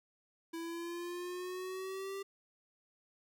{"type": "exponential sweep", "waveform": "square", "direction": "up", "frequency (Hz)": [329.6, 394.6], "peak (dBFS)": -40, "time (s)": [0.53, 2.23], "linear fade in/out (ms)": 10, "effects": []}